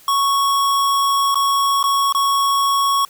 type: tone with dropouts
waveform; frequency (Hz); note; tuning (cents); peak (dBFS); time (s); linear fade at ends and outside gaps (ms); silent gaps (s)
square; 1108.7; C#6; 0; -15; 0.08-3.05; 2; 1.345-1.355 / 1.829-1.839 / 2.125-2.148
effects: white hiss -47 dBFS RMS until 3.09 s